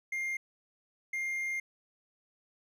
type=tone bursts at uneven times; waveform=triangle; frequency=2114 Hz; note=C7; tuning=17 cents sharp; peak=-30 dBFS; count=2; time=0.12-0.37 / 1.13-1.6 s; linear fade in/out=5 ms; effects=none